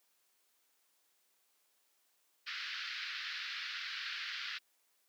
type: band-pass noise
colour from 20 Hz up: pink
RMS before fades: -42 dBFS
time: 2.46-4.59 s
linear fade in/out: 20 ms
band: 1400 to 4900 Hz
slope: 48 dB/octave
effects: white hiss -75 dBFS RMS until 5.08 s + high-pass 300 Hz 12 dB/octave